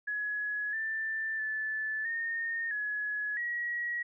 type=tone with pitch steps; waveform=sine; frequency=1686 / 1774 / 1744 / 1836 / 1690 / 1910 Hz; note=G#6 / A6 / A6 / A#6 / G#6 / A#6; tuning=+26 / +14 / -16 / -27 / +30 / +42 cents; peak=-31 dBFS; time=0.07-4.03 s; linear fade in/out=10 ms; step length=660 ms; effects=none